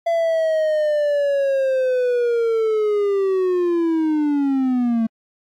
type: linear sweep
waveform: triangle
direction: down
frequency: 677 to 222.1 Hz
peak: -14 dBFS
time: 0.06-5.07 s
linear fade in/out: 10 ms
effects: AAC 64 kbps